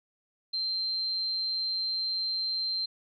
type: tone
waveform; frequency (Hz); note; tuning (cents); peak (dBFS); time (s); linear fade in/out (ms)
sine; 4139; C8; -20; -28; 0.53-2.86; 10
effects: none